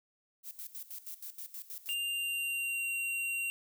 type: noise with tremolo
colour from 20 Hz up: violet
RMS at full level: -43 dBFS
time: 0.43-1.98 s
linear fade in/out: 50 ms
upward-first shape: square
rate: 6.3 Hz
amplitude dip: 80%
type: tone with pitch glide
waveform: square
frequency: 2794 to 2754 Hz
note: F7 to F7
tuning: 0 to -25 cents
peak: -33 dBFS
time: 1.89-3.5 s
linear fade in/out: 0 ms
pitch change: -25 cents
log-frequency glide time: 2.04-2.89 s
effects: none